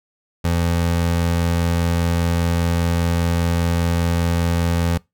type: tone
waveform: 25% pulse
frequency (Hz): 85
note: F2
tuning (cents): -46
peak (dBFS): -13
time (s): 0.44-4.98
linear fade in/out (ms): 10
effects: noise-tail reverb RT60 0.2 s tail -23 dB re dry